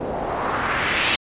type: noise with low-pass filter sweep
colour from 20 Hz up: white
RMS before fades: -23 dBFS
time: 0-1.16 s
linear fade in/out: 10 ms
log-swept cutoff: 520 to 3200 Hz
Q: 1.8
effects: resampled to 8000 Hz